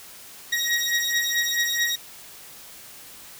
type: beating tone pair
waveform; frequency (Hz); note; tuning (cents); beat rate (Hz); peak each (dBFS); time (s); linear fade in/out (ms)
20% pulse; 1890 / 1894.6; A#6 / A#6; +23 / +28; 4.6; -19 / -20; 0.52-1.96; 10
effects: white hiss -44 dBFS RMS until 3.39 s